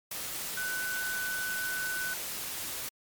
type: tone in noise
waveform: sine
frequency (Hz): 1500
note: F#6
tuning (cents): +23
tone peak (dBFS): -32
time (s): 0.57-2.14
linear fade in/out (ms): 5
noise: white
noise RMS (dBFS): -37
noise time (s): 0.11-2.89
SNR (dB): +2
effects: MP3 96 kbps